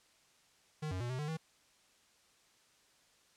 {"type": "tone with pitch steps", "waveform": "square", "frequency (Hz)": [153.6, 92.4, 120.9, 128.2, 149.8, 160], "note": ["D#3", "F#2", "B2", "C3", "D3", "D#3"], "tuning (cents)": [-22, -2, -36, -35, 35, 49], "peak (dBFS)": -37, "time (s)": [0.82, 1.372], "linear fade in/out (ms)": 10, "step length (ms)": 92, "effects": ["white hiss -68 dBFS RMS until 3.36 s", "low-pass 8000 Hz 12 dB/octave"]}